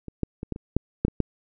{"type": "clicks", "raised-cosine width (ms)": 3, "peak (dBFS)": [-23, -11, -19, -15, -23, -7, -7, -17, -8], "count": 9, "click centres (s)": [0.083, 0.233, 0.431, 0.523, 0.561, 0.766, 1.05, 1.082, 1.203], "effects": []}